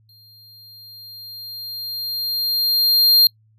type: tone with exponential growth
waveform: square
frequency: 4200 Hz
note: C8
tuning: 6 cents sharp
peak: -9 dBFS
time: 0.09-3.27 s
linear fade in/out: 2 ms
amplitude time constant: 690 ms
effects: noise-tail reverb RT60 0.1 s tail -26 dB re dry + added 109 Hz sine -54 dBFS peak until 3.58 s